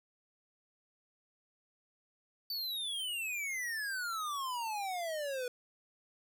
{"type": "exponential sweep", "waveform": "square", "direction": "down", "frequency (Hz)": [4595, 486], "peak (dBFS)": -36, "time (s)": [2.5, 5.48], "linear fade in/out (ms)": 2, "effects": []}